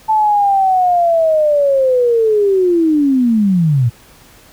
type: linear sweep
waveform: sine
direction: down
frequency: 880 to 111.8 Hz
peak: -9 dBFS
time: 0.08-3.9 s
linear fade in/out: 20 ms
effects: pink hiss -44 dBFS RMS until 4.52 s